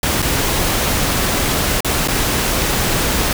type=noise with dropouts; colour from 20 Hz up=pink; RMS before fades=-17 dBFS; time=0.03-3.33 s; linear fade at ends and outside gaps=2 ms; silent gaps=0.22-0.225 / 1.806-1.846 / 2.076-2.083 s; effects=none